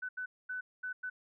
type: tone bursts at uneven times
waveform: sine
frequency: 1500 Hz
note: F#6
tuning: 23 cents sharp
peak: -36 dBFS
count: 5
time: 0.02-0.09 / 0.17-0.26 / 0.49-0.61 / 0.83-0.93 / 1.03-1.1 s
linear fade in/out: 10 ms
effects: none